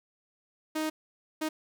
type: tone bursts at uneven times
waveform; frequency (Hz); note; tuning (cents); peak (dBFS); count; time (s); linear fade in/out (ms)
sawtooth; 311.9; D#4; +4; -25; 2; 0.75-0.9 / 1.41-1.49; 10
effects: none